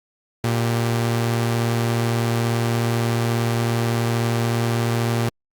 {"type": "tone pair together", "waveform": "sawtooth", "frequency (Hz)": [116.54, 392], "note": ["A#2", "G4"], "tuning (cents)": [0, 0], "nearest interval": "octave + major sixth", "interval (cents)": 2100, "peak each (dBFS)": [-15, -26], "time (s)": [0.44, 5.29], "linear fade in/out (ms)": 0, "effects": ["Opus 48 kbps"]}